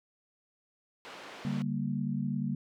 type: band-pass noise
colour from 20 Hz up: pink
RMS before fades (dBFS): -47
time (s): 1.05-1.62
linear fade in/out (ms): 0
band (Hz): 390 to 3600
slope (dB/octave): 12
type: chord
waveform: sine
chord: G minor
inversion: second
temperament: equal with one note detuned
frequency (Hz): 144.56 / 196 / 233.1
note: D3 / G3 / Bb3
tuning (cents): -27 / 0 / 0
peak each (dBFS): -34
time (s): 1.45-2.55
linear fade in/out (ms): 2
effects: none